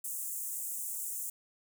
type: high-pass noise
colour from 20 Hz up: pink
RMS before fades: -38 dBFS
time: 0.04-1.3 s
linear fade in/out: 5 ms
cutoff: 7200 Hz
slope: 48 dB/octave
effects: none

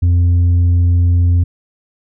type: tone with tanh clipping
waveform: sine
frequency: 87.31 Hz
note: F2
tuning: in tune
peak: -9 dBFS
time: 0.02-1.44 s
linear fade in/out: 10 ms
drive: 3 dB
effects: none

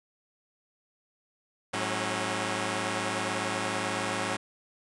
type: tone cluster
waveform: 5% pulse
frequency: 107.1 / 185.2 / 272.6 Hz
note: A2 / F#3 / C#4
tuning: -46 / +2 / -29 cents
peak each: -22 dBFS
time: 1.73-4.37 s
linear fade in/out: 10 ms
effects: resampled to 24000 Hz

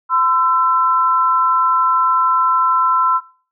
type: tone pair together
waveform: sine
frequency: 1022 / 1335.4 Hz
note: C6 / E6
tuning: -41 / +22 cents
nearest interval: perfect fourth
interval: 463 cents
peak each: -14 dBFS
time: 0.09-3.21 s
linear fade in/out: 50 ms
effects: noise-tail reverb RT60 0.5 s tail -25 dB re dry

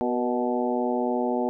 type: harmonic tone with a mistuned harmonic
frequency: 123.47 Hz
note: B2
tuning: in tune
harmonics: 2 / 3 / 4 / 5 / 6 / 7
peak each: -27 / -29 / -30 / -31 / -32 / -32 dBFS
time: 0.01-1.49 s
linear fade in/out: 0 ms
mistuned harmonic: 4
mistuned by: -47 cents
effects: none

